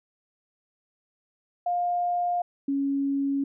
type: tone pair in turn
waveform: sine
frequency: 706 / 277.4 Hz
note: F5 / C#4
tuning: +19 / +1 cents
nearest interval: octave + major third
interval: 1618 cents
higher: first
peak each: -23 dBFS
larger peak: neither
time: 1.66-2.42 / 2.68-3.44 s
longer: neither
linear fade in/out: 5 ms
effects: none